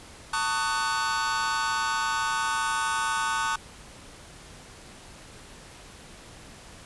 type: chord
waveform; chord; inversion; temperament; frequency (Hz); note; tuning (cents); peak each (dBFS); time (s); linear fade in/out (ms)
45% pulse; D# half-diminished seventh; second; just; 896 / 1120.1 / 1244.5 / 1493.4; A5 / C#6 / D#6 / F#6; +31 / +18 / 0 / +16; -30 / -31 / -32 / -30; 0.33-3.56; 5
effects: pink hiss -47 dBFS RMS until 6.85 s + resampled to 24000 Hz